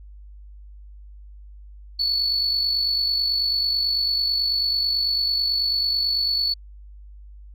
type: tone with amplitude modulation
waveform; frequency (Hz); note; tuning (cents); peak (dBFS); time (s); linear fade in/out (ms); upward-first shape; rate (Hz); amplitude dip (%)
sine; 4435; C#8; 0; -16; 1.99-6.54; 10; sine; 49.1; 50
effects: tanh soft clip ceiling -15 dBFS + added 50 Hz sine -40 dBFS peak until 7.54 s